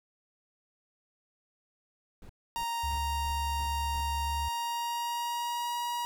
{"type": "noise bursts", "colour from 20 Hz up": "brown", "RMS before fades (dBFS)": -47, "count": 6, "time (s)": [2.22, 4.014], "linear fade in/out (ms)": 2, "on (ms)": 74, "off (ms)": 270}
{"type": "tone with pitch glide", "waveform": "45% pulse", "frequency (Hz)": [932.3, 957.4], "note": ["A#5", "A#5"], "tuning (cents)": [0, 46], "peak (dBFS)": -31, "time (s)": [2.56, 6.05], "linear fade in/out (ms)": 0, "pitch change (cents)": 46, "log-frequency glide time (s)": [4.27, 5.77]}
{"type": "tone", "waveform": "sine", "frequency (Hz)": 73.3, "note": "D2", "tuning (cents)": -3, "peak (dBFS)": -33, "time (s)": [2.83, 4.49], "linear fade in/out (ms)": 10}
{"effects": []}